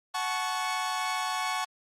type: chord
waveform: sawtooth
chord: F# minor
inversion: none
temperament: equal with one note detuned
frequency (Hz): 740 / 867.4 / 1108.7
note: F#5 / A5 / C#6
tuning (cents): 0 / -25 / 0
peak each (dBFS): -30 / -30 / -28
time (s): 0.14-1.65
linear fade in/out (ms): 10
effects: low-pass 10000 Hz 12 dB/octave + Opus 48 kbps